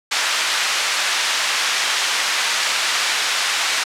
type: band-pass noise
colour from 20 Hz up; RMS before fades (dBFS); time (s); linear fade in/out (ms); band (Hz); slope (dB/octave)
pink; -20; 0.11-3.84; 10; 1400 to 6400; 12
effects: low-pass 12000 Hz 12 dB/octave